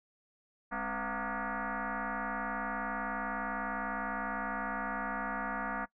sine tone with frequency modulation, 266.9 Hz, C4, 35 cents sharp, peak -33 dBFS, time 0.71-5.86 s, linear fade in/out 20 ms, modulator 237 Hz, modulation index 6.5, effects noise-tail reverb RT60 0.1 s tail -21 dB re dry

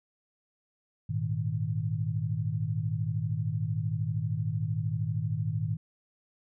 sine chord, Ab suspended second, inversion none, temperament just, 103.83 / 116.8 / 155.74 Hz, Ab2 / Bb2 / Eb3, 0 / +4 / +2 cents, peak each -32 dBFS, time 1.09-5.77 s, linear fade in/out 10 ms, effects none

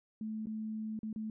sine tone with dropouts, 217.7 Hz, A3, 18 cents flat, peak -36 dBFS, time 0.21-1.3 s, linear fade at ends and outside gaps 2 ms, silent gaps 0.458-0.469 / 0.991-1.031 / 1.129-1.16 s, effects none

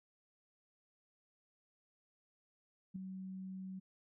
sine tone with ADSR envelope, 188.7 Hz, F#3, 34 cents sharp, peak -37 dBFS, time 2.94-3.8 s, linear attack 20 ms, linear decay 4 ms, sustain -6 dB, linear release 16 ms, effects none

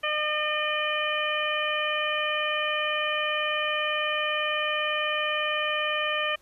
harmonic tone, 606 Hz, D#5, 46 cents flat, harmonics 1 / 2 / 3 / 4 / 5, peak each -31 / -31 / -31 / -31 / -31 dBFS, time 0.03-6.36 s, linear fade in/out 10 ms, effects pink hiss -61 dBFS RMS until 6.41 s + resampled to 32000 Hz

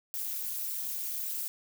violet noise with amplitude modulation, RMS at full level -31 dBFS, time 0.14-1.48 s, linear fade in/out 0 ms, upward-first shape sine, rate 244 Hz, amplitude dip 100%, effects none

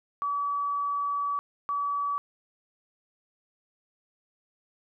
sine tone bursts at uneven times, 1144 Hz, D6, 46 cents flat, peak -26 dBFS, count 2, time 0.22-1.39 / 1.69-2.18 s, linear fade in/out 0 ms, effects none

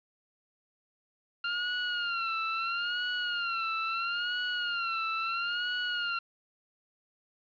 25% pulse tone with vibrato, 1392 Hz, F6, 6 cents flat, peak -26 dBFS, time 1.44-6.19 s, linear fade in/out 5 ms, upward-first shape sine, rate 0.75 Hz, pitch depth 87 cents each way, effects resampled to 11025 Hz + 9-bit

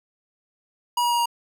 square tone with pitch steps, 963 / 956.9 / 950.8 / 944.8 Hz, B5 / A#5 / A#5 / A#5, -44 / +45 / +34 / +23 cents, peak -20 dBFS, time 0.97-1.258 s, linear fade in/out 5 ms, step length 72 ms, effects none

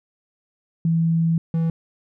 sine / triangle tone pair in turn, 164.81 / 164.09 Hz, E3 / E3, 0 / -8 cents, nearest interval unison, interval 8 cents, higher first, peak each -16 dBFS, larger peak neither, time 0.85-1.38 / 1.54-1.7 s, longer first, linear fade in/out 2 ms, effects none

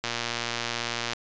click train, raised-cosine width 0.2 ms, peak -11 dBFS, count 130, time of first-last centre 0.04-1.133 s, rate 118 Hz, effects resampled to 16000 Hz

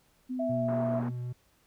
sine tone with pitch glide, 254.1 to 238.5 Hz, B3 to A#3, +49 to +40 cents, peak -31 dBFS, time 0.29-1.11 s, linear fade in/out 20 ms, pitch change -109 cents, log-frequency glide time 0.42-0.63 s
sine tone, 659.3 Hz, E5, in tune, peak -29 dBFS, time 0.39-1 s, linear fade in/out 10 ms
triangle tone with vibrato, 123.47 Hz, B2, in tune, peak -31 dBFS, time 0.49-1.33 s, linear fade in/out 10 ms, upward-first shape triangle, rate 3.8 Hz, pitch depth 16 cents each way
white band-pass noise, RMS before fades -42 dBFS, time 0.68-1.09 s, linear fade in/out 5 ms, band 150 to 1200 Hz, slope 24 dB/octave
effects pink hiss -67 dBFS RMS until 1.66 s

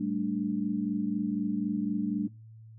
sine chord, G suspended second, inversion none, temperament equal, 196 / 220 / 293.7 Hz, G3 / A3 / D4, 0 / 0 / 0 cents, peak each -32 dBFS, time 0-2.28 s, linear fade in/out 10 ms, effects noise-tail reverb RT60 0.3 s tail -26 dB re dry + added 111 Hz sine -47 dBFS peak until 2.78 s

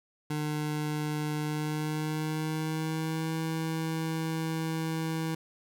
25% pulse tone with pitch glide, 151.1 to 161.01 Hz, D3 to E3, +50 to -40 cents, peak -26 dBFS, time 0.3-5.35 s, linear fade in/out 5 ms, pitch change +110 cents, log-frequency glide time 1.42-3.37 s, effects none

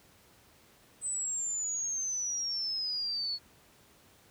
sine exponential sweep, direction down, 8170 to 4366 Hz, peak -31 dBFS, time 1.01-3.39 s, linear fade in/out 50 ms, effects pink hiss -61 dBFS RMS until 4.3 s + high-pass 60 Hz 12 dB/octave

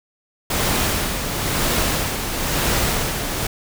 pink noise with tremolo, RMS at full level -19 dBFS, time 0.5-3.47 s, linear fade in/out 5 ms, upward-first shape sine, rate 1 Hz, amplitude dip 50%, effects none

